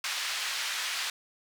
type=band-pass noise; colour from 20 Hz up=white; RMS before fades=-33 dBFS; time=0.04-1.1 s; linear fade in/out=2 ms; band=1300 to 4500 Hz; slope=12 dB/octave; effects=none